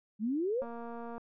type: exponential sweep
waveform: sine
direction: up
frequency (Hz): 201.1 to 583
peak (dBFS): -29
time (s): 0.19-0.65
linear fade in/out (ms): 50
type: click train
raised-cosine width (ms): 1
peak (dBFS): -31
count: 132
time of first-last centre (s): 0.62-1.18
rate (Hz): 234
effects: none